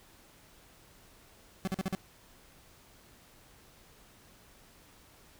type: tone bursts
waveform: 40% pulse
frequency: 190 Hz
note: F#3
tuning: 46 cents sharp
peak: -29 dBFS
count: 5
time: 1.65-1.95 s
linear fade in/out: 0 ms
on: 24 ms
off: 45 ms
effects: pink hiss -59 dBFS RMS until 5.39 s